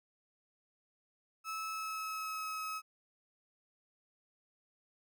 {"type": "tone with pitch glide", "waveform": "35% pulse", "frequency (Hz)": [1300, 1280.6], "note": ["E6", "D#6"], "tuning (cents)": [-24, 49], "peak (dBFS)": -36, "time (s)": [1.44, 2.82], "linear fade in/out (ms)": 50, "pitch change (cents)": -27, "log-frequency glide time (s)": [1.7, 2.49], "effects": []}